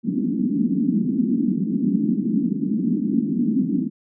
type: band-pass noise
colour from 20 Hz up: pink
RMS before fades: -21 dBFS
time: 0.03-3.9 s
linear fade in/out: 50 ms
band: 190 to 290 Hz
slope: 48 dB/octave
effects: none